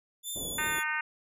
5% pulse tone with vibrato, 3497 Hz, A7, 11 cents flat, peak -27 dBFS, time 0.23-0.84 s, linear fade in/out 50 ms, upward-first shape triangle, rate 2.9 Hz, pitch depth 38 cents each way
white low-pass noise, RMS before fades -43 dBFS, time 0.35-0.8 s, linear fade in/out 10 ms, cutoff 570 Hz, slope 24 dB/octave
harmonic tone, 306.2 Hz, D#4, 28 cents flat, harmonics 3 / 4 / 5 / 6 / 7 / 8 / 9, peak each -38 / -39 / -33 / -34 / -38 / -40 / -42 dBFS, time 0.58-1.01 s, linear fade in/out 5 ms
effects resampled to 32000 Hz

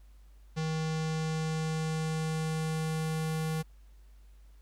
square tone with low-pass filter sweep, 158.5 Hz, D#3, 32 cents sharp, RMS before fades -32 dBFS, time 0.56-3.63 s, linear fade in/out 20 ms, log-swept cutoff 6000 to 12000 Hz, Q 1.4, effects added 50 Hz sine -52 dBFS peak until 4.61 s + pink hiss -70 dBFS RMS until 4.61 s

